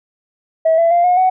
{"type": "tone with pitch steps", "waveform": "sine", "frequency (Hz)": [646, 669.6, 694, 719.3, 745.5], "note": ["E5", "E5", "F5", "F#5", "F#5"], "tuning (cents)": [-35, 27, -11, -49, 13], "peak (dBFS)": -8, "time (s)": [0.65, 1.3], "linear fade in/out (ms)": 10, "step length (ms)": 130, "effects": ["tanh soft clip ceiling -6 dBFS"]}